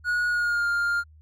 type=tone with pitch glide; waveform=triangle; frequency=1453 to 1403.5 Hz; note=F#6 to F6; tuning=-32 to +8 cents; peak=-20 dBFS; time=0.04-1.04 s; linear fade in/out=50 ms; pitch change=-60 cents; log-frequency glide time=0.28-0.67 s; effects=added 77 Hz sine -49 dBFS peak until 1.21 s